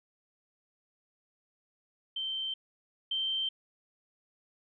sine tone pair in turn, 3116 / 3127 Hz, G7 / G7, -11 / -5 cents, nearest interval unison, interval 6 cents, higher second, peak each -32 / -29 dBFS, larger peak second, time 2.16-2.54 / 3.11-3.49 s, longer neither, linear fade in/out 5 ms, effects none

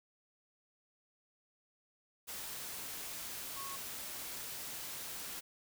sine tone in noise, 1100 Hz, C#6, 14 cents flat, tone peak -45 dBFS, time 3.56-3.77 s, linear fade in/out 20 ms, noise white, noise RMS -44 dBFS, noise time 2.27-5.41 s, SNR -4 dB, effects none

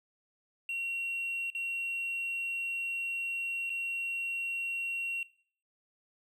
triangle tone with dropouts, 2740 Hz, F7, 34 cents flat, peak -30 dBFS, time 0.69-5.23 s, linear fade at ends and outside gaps 2 ms, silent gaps 1.502-1.549 / 3.696-3.701 s, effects noise-tail reverb RT60 0.5 s tail -20 dB re dry + tanh soft clip ceiling -27 dBFS

